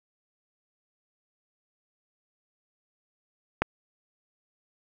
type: click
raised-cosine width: 0.5 ms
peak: -7 dBFS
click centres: 3.62 s
effects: none